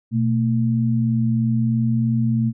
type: tone pair together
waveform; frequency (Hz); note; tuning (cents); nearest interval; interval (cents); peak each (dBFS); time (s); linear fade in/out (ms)
sine; 122.15 / 225.2; B2 / A3; -19 / +40; major seventh; 1059; -19; 0.11-2.53; 50
effects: none